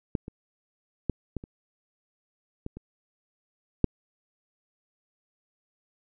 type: clicks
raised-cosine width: 3 ms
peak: -13 / -25 / -12 / -18 / -28 / -21 / -27 / -6 dBFS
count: 8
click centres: 0.152 / 0.281 / 1.097 / 1.367 / 1.439 / 2.664 / 2.77 / 3.843 s
effects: none